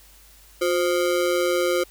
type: ring-modulated tone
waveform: square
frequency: 440 Hz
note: A4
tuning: in tune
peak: -17 dBFS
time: 0.61-1.84 s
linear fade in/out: 10 ms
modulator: 82.7 Hz
effects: added 50 Hz sine -52 dBFS peak until 1.9 s + white hiss -52 dBFS RMS until 1.9 s